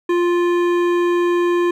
triangle tone with hard clipping, 349.2 Hz, F4, in tune, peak -16 dBFS, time 0.09-1.71 s, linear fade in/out 5 ms, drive 17 dB, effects none

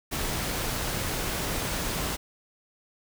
pink noise, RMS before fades -30 dBFS, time 0.11-2.17 s, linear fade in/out 20 ms, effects none

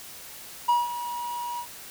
triangle tone with ADSR envelope, 961 Hz, B5, 48 cents flat, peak -15 dBFS, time 0.68-1.67 s, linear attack 12 ms, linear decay 180 ms, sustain -13 dB, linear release 80 ms, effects white hiss -43 dBFS RMS until 1.9 s

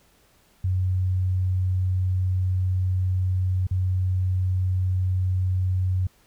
sine tone with dropouts, 92.5 Hz, F#2, in tune, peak -20 dBFS, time 0.64-6.07 s, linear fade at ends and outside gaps 5 ms, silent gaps 3.669-3.71 s, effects pink hiss -60 dBFS RMS until 6.26 s

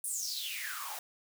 white noise with high-pass filter sweep, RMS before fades -38 dBFS, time 0.04-0.99 s, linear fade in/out 2 ms, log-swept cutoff 10000 to 700 Hz, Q 8.3, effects none

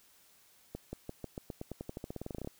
accelerating click train, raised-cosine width 2 ms, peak -26 dBFS, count 22, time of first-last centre 0.75-2.474 s, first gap 180 ms, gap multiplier 0.91, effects white hiss -64 dBFS RMS until 2.59 s

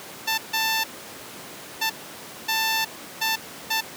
10% pulse tone bursts at uneven times, 888 Hz, A5, 16 cents sharp, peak -13 dBFS, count 6, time 0.27-0.38 / 0.53-0.84 / 1.81-1.9 / 2.48-2.85 / 3.21-3.36 / 3.7-3.81 s, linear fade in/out 10 ms, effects pink hiss -39 dBFS RMS until 3.96 s + high-pass 200 Hz 12 dB/octave

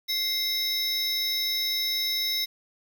square tone cluster, 2097 / 3812 / 5300 Hz, C7 / A#7 / E8, +3 / +38 / +9 cents, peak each -35 / -28 / -30 dBFS, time 0.08-2.46 s, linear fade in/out 20 ms, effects 9-bit

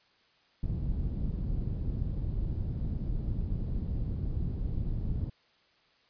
pink low-pass noise, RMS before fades -32 dBFS, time 0.63-5.3 s, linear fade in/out 5 ms, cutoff 160 Hz, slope 12 dB/octave, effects white hiss -66 dBFS RMS until 6.09 s + resampled to 11025 Hz

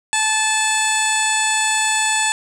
15% pulse tone with low-pass filter, 871 Hz, A5, 18 cents flat, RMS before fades -18 dBFS, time 0.13-2.32 s, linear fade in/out 0 ms, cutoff 7800 Hz, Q 4.5, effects none

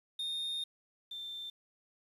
triangle / sine tone pair in turn, 3669 / 3569 Hz, A#7 / A7, -28 / +24 cents, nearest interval unison, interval 48 cents, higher first, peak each -33 / -40 dBFS, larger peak first, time 0.19-0.64 / 1.11-1.5 s, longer first, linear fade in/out 5 ms, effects resampled to 32000 Hz + 10-bit

